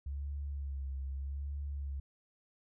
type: tone with vibrato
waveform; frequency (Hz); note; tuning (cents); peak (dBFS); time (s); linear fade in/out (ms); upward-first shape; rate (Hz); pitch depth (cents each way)
sine; 69.3; C#2; 0; -36; 0.06-2; 5; sine; 0.81; 50
effects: none

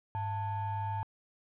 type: ring-modulated tone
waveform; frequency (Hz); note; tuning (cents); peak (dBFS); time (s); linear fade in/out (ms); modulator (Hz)
triangle; 392; G4; 0; -27; 0.15-1.03; 0; 494
effects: resampled to 8000 Hz + 11-bit

